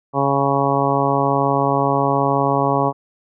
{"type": "harmonic tone", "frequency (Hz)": 138.9, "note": "C#3", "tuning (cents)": 4, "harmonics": [1, 2, 3, 4, 5, 6, 7, 8], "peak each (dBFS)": [-23, -23, -23, -23, -23, -23, -23, -23], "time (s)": [0.13, 2.93], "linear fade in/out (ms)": 50, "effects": []}